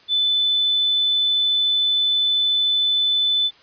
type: tone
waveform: sine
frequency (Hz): 3507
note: A7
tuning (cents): -6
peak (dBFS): -16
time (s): 0.08-3.51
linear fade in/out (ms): 50
effects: white hiss -51 dBFS RMS until 3.62 s + resampled to 11025 Hz